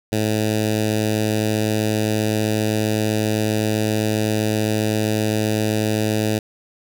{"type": "tone with notch filter", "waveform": "10% pulse", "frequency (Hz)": 107.7, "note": "A2", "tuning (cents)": -37, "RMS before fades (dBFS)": -20, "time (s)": [0.12, 6.39], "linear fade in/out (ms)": 5, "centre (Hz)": 1200, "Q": 0.88, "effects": []}